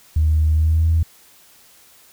sine tone with pitch glide, 77.78 to 81.51 Hz, D#2 to E2, 0 to -19 cents, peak -12 dBFS, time 0.16-1.03 s, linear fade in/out 5 ms, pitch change +81 cents, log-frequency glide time 0.52-0.89 s, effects tanh soft clip ceiling -8 dBFS + white hiss -50 dBFS RMS until 2.12 s

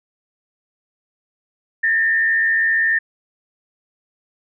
sine tone with frequency modulation, 1807 Hz, A6, 46 cents sharp, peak -14 dBFS, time 1.83-2.99 s, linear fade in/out 10 ms, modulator 84.6 Hz, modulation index 0.69, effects none

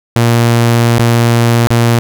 sawtooth tone with dropouts, 117.5 Hz, A#2, 14 cents sharp, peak -3 dBFS, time 0.16-1.99 s, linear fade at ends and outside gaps 0 ms, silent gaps 0.982-0.995 / 1.671-1.705 s, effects none

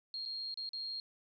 sine tone with dropouts, 4238 Hz, C8, 21 cents sharp, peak -38 dBFS, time 0.14-1 s, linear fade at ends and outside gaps 1 ms, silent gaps 0.253-0.259 / 0.542-0.574 / 0.691-0.733 s, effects none

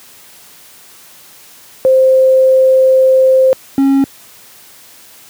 sine / triangle tone pair in turn, 523.3 / 273.2 Hz, C5 / C#4, 0 / -25 cents, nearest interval major seventh, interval 1125 cents, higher first, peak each -5 dBFS, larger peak neither, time 1.85-3.53 / 3.78-4.04 s, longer first, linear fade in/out 0 ms, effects white hiss -40 dBFS RMS until 5.29 s + high-pass 80 Hz 12 dB/octave

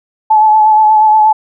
sine tone with vibrato, 862 Hz, A5, 36 cents flat, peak -4 dBFS, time 0.3-1.33 s, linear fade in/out 10 ms, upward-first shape sine, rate 8.4 Hz, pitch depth 26 cents each way, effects none

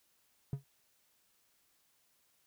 triangle tone with exponential decay, 137.7 Hz, C#3, 11 cents flat, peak -28 dBFS, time 0.53-0.64 s, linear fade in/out 2 ms, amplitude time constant 22 ms, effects white hiss -73 dBFS RMS until 2.46 s

